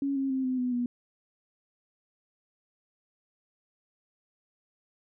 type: tone with pitch steps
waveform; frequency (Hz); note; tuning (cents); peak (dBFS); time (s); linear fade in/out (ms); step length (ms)
sine; 277.8 / 270.5 / 263.4 / 256.5 / 249.8 / 243.2; C#4 / C#4 / C4 / C4 / B3 / B3; +4 / -42 / +12 / -34 / +20 / -26; -26; 0.02-0.86; 2; 140
effects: none